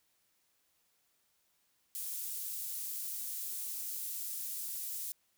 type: high-pass noise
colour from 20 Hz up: pink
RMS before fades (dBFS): -40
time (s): 1.95-5.12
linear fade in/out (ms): 0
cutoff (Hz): 11000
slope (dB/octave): 12
effects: white hiss -75 dBFS RMS until 5.37 s